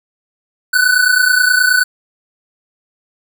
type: tone pair together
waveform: square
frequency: 1480 / 1509.4 Hz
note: F#6 / F#6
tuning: 0 / +34 cents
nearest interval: unison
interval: 34 cents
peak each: -13 dBFS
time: 0.73-1.84 s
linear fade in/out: 10 ms
effects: none